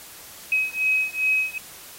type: beating tone pair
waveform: sine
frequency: 2541 / 2543.5 Hz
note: D#7 / D#7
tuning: +36 / +37 cents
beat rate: 2.5 Hz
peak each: -23 dBFS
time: 0.52-1.58 s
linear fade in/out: 2 ms
effects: white hiss -43 dBFS RMS until 1.98 s + AAC 48 kbps